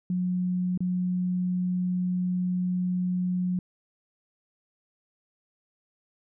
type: tone with dropouts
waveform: sine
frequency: 181 Hz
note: F#3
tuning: 38 cents flat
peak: -24 dBFS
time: 0.1-3.59 s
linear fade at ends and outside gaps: 2 ms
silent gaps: 0.776-0.805 s
effects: none